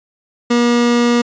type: tone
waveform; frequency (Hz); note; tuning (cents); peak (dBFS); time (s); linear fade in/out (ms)
30% pulse; 239.2; A#3; +45; -8; 0.5-1.22; 10
effects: resampled to 16000 Hz